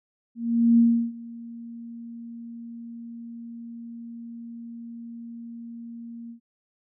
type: tone with ADSR envelope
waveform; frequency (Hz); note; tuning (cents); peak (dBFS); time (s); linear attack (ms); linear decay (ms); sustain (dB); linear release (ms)
sine; 233.1; A#3; 0; -13; 0.35-6.4; 430; 340; -23; 99
effects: none